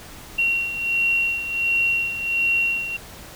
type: beating tone pair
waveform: sine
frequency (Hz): 2742 / 2743.4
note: F7 / F7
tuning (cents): -32 / -32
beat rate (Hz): 1.4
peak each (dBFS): -26 / -20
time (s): 0.38-2.97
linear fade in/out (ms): 10
effects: pink hiss -41 dBFS RMS until 3.35 s